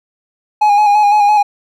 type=tone with vibrato; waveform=triangle; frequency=830.6 Hz; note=G#5; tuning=in tune; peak=-5 dBFS; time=0.61-1.43 s; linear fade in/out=10 ms; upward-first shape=square; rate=5.9 Hz; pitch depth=30 cents each way; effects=none